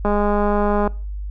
click train, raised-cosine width 1 ms, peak -7 dBFS, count 171, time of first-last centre 0.05-0.875 s, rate 206 Hz, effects noise-tail reverb RT60 0.4 s tail -23 dB re dry + added 50 Hz sine -25 dBFS peak until 1.3 s

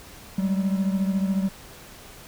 triangle beating tone pair, 190.7 / 204.7 Hz, G3 / G#3, -47 / -25 cents, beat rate 14 Hz, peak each -20 / -26 dBFS, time 0.38-1.49 s, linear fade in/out 5 ms, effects pink hiss -45 dBFS RMS until 2.27 s

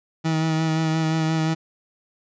30% pulse tone with vibrato, 159.7 Hz, D#3, 45 cents sharp, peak -17 dBFS, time 0.24-1.55 s, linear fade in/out 20 ms, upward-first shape sine, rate 5.7 Hz, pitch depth 20 cents each way, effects resampled to 16000 Hz

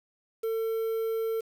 triangle tone with quantisation, 450 Hz, A4, 39 cents sharp, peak -25 dBFS, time 0.43-1.41 s, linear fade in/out 10 ms, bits 8, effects none

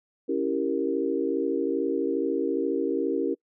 sine chord, C# diminished seventh, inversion none, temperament equal, 277.2 / 329.6 / 392 / 466.2 Hz, C#4 / E4 / G4 / Bb4, 0 / 0 / 0 / 0 cents, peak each -29 dBFS, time 0.28-3.35 s, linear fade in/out 20 ms, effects noise-tail reverb RT60 0.1 s tail -25 dB re dry

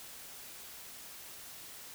silence, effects white hiss -49 dBFS RMS until 1.94 s

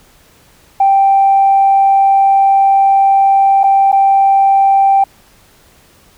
sine tone with dropouts, 784 Hz, G5, in tune, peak -5 dBFS, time 0.8-5.04 s, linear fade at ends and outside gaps 5 ms, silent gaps 3.634-3.639 / 3.918-3.926 s, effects tanh soft clip ceiling -1 dBFS + pink hiss -47 dBFS RMS until 6.17 s

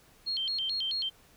sine tone with vibrato, 3663 Hz, A#7, 31 cents flat, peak -29 dBFS, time 0.26-1.1 s, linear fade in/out 20 ms, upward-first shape square, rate 4.6 Hz, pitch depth 270 cents each way, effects pink hiss -60 dBFS RMS until 1.36 s

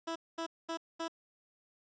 15% pulse tone bursts, 329.6 Hz, E4, in tune, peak -29 dBFS, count 4, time 0.07-1.082 s, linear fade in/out 10 ms, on 88 ms, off 220 ms, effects resampled to 16000 Hz + 11-bit

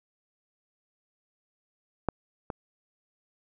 clicks, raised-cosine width 1 ms, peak -11 / -19 dBFS, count 2, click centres 2.087 / 2.502 s, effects none

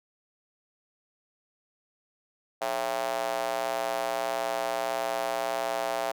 square tone with high-pass filter, 60.8 Hz, B1, 26 cents flat, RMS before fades -30 dBFS, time 2.61-6.12 s, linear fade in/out 10 ms, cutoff 670 Hz, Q 3.5, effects none

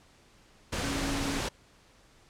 sine tone in noise, 277.2 Hz, C#4, in tune, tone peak -33 dBFS, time 0.83-1.39 s, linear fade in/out 10 ms, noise pink, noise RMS -32 dBFS, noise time 0.72-1.49 s, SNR -4 dB, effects pink hiss -60 dBFS RMS until 2.29 s + low-pass 8000 Hz 12 dB/octave

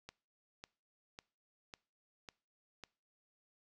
click train, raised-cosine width 0.2 ms, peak -30 dBFS, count 6, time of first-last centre 0.09-2.837 s, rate 1.82 Hz, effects noise-tail reverb RT60 0.4 s tail -23 dB re dry

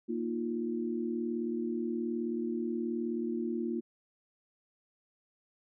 sine chord, Bb suspended fourth, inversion none, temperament just, 233.1 / 310.8 / 349.6 Hz, Bb3 / Eb4 / F4, 0 / -2 / +2 cents, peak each -34 / -39 / -35 dBFS, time 0.08-3.81 s, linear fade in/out 20 ms, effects none

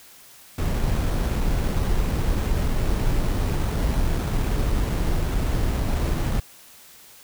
brown noise with sample-and-hold, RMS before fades -22 dBFS, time 0.58-6.4 s, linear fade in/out 5 ms, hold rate 4900 Hz, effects white hiss -48 dBFS RMS until 7.23 s

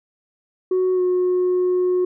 sine tone with pitch glide, 370 to 363.2 Hz, F#4 to F#4, 0 to -32 cents, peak -14 dBFS, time 0.71-2.05 s, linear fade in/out 5 ms, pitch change -32 cents, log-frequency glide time 0.94-1.01 s, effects tanh soft clip ceiling -14 dBFS

